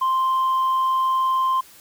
sine tone, 1046.5 Hz, C6, in tune, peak -15 dBFS, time 0.01-1.61 s, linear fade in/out 10 ms, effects tanh soft clip ceiling -16 dBFS + white hiss -48 dBFS RMS until 1.8 s

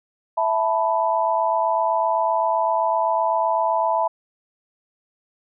sine chord, E suspended fourth, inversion none, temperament equal, 659.3 / 880 / 987.8 Hz, E5 / A5 / B5, 0 / 0 / 0 cents, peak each -22 dBFS, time 0.37-4.08 s, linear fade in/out 10 ms, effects none

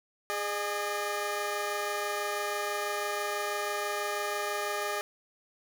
15% pulse tone pair together, 412.7 / 606 Hz, G#4 / D#5, -11 / -46 cents, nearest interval perfect fifth, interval 665 cents, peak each -27 dBFS, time 0.3-5.01 s, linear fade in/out 0 ms, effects none

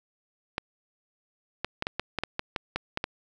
clicks, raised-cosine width 0.3 ms, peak -12 dBFS, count 12, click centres 0.581 / 1.646 / 1.824 / 1.869 / 1.996 / 2.187 / 2.236 / 2.394 / 2.562 / 2.76 / 2.974 / 3.041 s, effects none

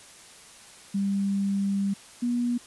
sine tone pair in turn, 197.9 / 241.5 Hz, G3 / B3, +17 / -39 cents, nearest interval minor third, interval 344 cents, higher second, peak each -23 dBFS, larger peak neither, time 0.94-1.94 / 2.22-2.58 s, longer first, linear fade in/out 10 ms, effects white hiss -49 dBFS RMS until 2.66 s + resampled to 24000 Hz

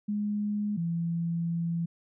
sine tone pair in turn, 207.7 / 168.41 Hz, G#3 / E3, 0 / +37 cents, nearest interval major third, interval 363 cents, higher first, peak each -27 dBFS, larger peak neither, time 0.08-0.77 / 0.77-1.86 s, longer second, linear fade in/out 10 ms, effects none

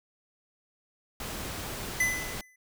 pink noise, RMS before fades -37 dBFS, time 1.2-2.41 s, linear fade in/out 2 ms
square tone with exponential decay, 2011 Hz, B6, 31 cents sharp, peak -22 dBFS, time 2-2.56 s, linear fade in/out 5 ms, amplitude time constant 120 ms
effects none

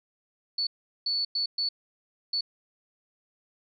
sine tone bursts at uneven times, 4450 Hz, C#8, 6 cents sharp, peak -25 dBFS, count 5, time 0.58-0.67 / 1.06-1.25 / 1.35-1.46 / 1.58-1.69 / 2.33-2.41 s, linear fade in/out 5 ms, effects none

